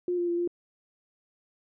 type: tone with pitch steps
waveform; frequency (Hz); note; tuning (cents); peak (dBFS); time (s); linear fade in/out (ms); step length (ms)
sine; 355.8 / 348.8 / 344.3 / 348.5; F4 / F4 / F4 / F4; +32 / -2 / -25 / -4; -25; 0.08-0.476; 2; 99
effects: none